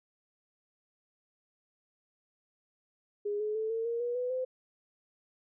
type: tone with pitch steps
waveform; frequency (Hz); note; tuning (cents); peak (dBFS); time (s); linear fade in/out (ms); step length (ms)
sine; 412.2 / 425.3 / 438.7 / 452.6 / 467 / 481.8 / 497 / 512.8; G#4 / G#4 / A4 / A4 / A#4 / B4 / B4 / C5; -13 / +41 / -5 / +49 / +3 / -43 / +11 / -35; -30; 3.25-4.45; 10; 150
effects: none